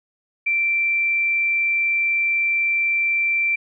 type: tone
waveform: sine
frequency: 2348 Hz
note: D7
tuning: 1 cent flat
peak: -17 dBFS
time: 0.46-3.56 s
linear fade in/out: 10 ms
effects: none